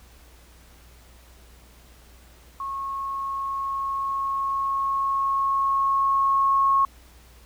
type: tone with level ramp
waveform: sine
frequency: 1093 Hz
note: C#6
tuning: 25 cents flat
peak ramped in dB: -28 to -16 dBFS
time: 2.6-6.85 s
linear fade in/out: 2 ms
effects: added 60 Hz sine -50 dBFS peak until 7.45 s + pink hiss -54 dBFS RMS until 7.45 s